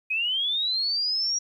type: linear sweep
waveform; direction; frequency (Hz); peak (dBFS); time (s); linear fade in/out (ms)
sine; up; 2489 to 5730; -23; 0.1-1.39; 10
effects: 10-bit